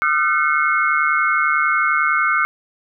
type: tone cluster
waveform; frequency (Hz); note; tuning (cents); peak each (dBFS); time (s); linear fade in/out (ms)
sine; 1215 / 1366 / 1515 / 2166; D#6 / F6 / F#6 / C#7; -42 / -39 / +40 / -41; -20; 0.02-2.45; 0
effects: none